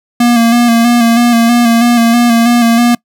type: tone with vibrato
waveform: square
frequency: 235.2 Hz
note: A#3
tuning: 16 cents sharp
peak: -6 dBFS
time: 0.2-2.95 s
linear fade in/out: 5 ms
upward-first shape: square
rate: 3.1 Hz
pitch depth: 30 cents each way
effects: noise-tail reverb RT60 0.1 s tail -25 dB re dry